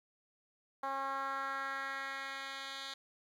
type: tone with band-pass filter sweep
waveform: 10% pulse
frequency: 271.7 Hz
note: C#4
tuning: 35 cents flat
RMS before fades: -40 dBFS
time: 0.83-2.94 s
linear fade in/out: 5 ms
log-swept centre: 950 to 3500 Hz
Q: 2
effects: 11-bit